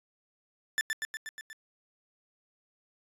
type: tone with echo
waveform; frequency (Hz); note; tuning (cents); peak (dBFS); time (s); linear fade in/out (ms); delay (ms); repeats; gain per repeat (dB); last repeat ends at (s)
40% pulse; 1760; A6; 0; -25; 0.78-0.81; 0; 120; 6; -3; 1.53
effects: resampled to 32000 Hz